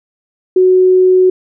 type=tone; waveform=sine; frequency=370 Hz; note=F#4; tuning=in tune; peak=-5 dBFS; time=0.56-1.3 s; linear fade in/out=5 ms; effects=none